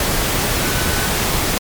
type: tone in noise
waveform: sine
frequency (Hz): 1499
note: F#6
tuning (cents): +22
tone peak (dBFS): -27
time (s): 0.65-1.09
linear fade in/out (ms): 2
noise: pink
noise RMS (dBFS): -18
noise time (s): 0-1.58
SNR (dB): -12
effects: MP3 96 kbps